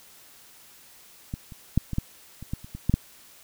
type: clicks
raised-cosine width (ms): 5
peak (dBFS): -18 / -29 / -7 / -18 / -11 / -26 / -16 / -29 / -23 / -9 / -7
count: 11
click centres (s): 1.339 / 1.522 / 1.776 / 1.933 / 1.984 / 2.426 / 2.535 / 2.645 / 2.75 / 2.896 / 2.94
effects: white hiss -52 dBFS RMS until 3.43 s